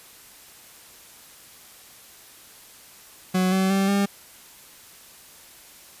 40% pulse tone with pitch steps, 185 / 189.76 / 194.65 / 199.66 Hz, F#3 / F#3 / G3 / G3, 0 / +44 / -12 / +32 cents, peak -18 dBFS, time 3.34-4.06 s, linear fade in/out 10 ms, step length 180 ms, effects white hiss -48 dBFS RMS until 6 s + resampled to 32000 Hz

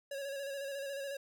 square tone with vibrato, 554.4 Hz, C#5, in tune, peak -39 dBFS, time 0.11-1.17 s, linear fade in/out 5 ms, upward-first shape square, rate 14 Hz, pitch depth 32 cents each way, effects none

